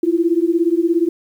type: beating tone pair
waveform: sine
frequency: 329.6 / 346.6 Hz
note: E4 / F4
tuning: 0 / -13 cents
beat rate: 17 Hz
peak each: -16 dBFS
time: 0.03-1.09 s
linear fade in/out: 5 ms
effects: 8-bit